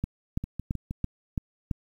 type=two click trains; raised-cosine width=5 ms; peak=-15 / -20 dBFS; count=6 / 4; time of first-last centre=0.04-1.712 / 0.44-0.909 s; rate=2.99 / 6.39 Hz; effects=9-bit